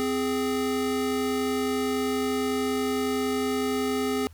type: tone pair together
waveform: square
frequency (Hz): 259.4 / 415.4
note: C4 / G#4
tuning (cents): -15 / 0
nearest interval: minor sixth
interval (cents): 815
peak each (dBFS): -28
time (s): 0-4.27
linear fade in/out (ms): 0
effects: added 82 Hz sine -46 dBFS peak until 4.33 s + pink hiss -59 dBFS RMS until 4.33 s